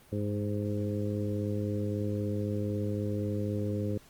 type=harmonic tone with a mistuned harmonic; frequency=103.83 Hz; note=G#2; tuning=in tune; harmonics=1 / 2 / 3 / 4 / 5; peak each=-32 / -35 / -37 / -38 / -39 dBFS; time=0.12-3.98 s; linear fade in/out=5 ms; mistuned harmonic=1; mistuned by=-35 cents; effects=pink hiss -58 dBFS RMS until 4.09 s + Opus 32 kbps